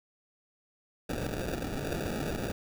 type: noise with sample-and-hold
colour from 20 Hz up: violet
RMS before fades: -34 dBFS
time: 1.09-2.52 s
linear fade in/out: 5 ms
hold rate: 1050 Hz
effects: none